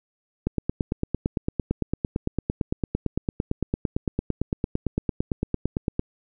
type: click train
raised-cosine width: 3 ms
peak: -10 dBFS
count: 50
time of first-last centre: 0.47-5.994 s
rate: 8.87 Hz
effects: none